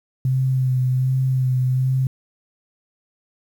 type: tone with vibrato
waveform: sine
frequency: 129.5 Hz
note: C3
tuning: 17 cents flat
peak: -16 dBFS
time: 0.25-2.07 s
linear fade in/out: 2 ms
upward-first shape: sine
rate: 1.3 Hz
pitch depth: 24 cents each way
effects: 8-bit